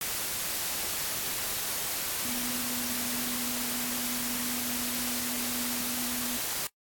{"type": "tone in noise", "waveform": "sine", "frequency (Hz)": 244, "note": "B3", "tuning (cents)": -21, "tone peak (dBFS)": -37, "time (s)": [2.25, 6.37], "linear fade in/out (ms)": 2, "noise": "white", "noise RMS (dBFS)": -32, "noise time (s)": [0.01, 6.67], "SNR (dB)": -8, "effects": ["noise-tail reverb RT60 0.1 s tail -24 dB re dry", "AAC 64 kbps"]}